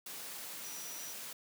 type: tone in noise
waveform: sine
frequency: 5840 Hz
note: F#8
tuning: 24 cents flat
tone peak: -47 dBFS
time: 0.64-1.13 s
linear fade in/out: 5 ms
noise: white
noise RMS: -45 dBFS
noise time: 0.06-1.33 s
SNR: -5 dB
effects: high-pass 150 Hz 12 dB/octave